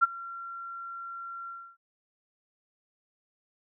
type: tone with ADSR envelope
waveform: sine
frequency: 1370 Hz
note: F6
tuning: 34 cents flat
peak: -15 dBFS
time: 0.01-1.77 s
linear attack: 24 ms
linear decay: 23 ms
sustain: -22 dB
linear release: 290 ms
effects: none